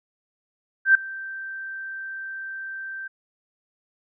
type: tone with ADSR envelope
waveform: sine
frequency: 1564 Hz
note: G6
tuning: 4 cents flat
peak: -9 dBFS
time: 0.85-3.08 s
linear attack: 100 ms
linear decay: 3 ms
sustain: -22 dB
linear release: 10 ms
effects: none